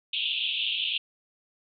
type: band-pass noise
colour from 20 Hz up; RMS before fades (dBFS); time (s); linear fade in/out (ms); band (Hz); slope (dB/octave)
white; -29; 0.13-0.98; 5; 2600 to 3600; 96
effects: none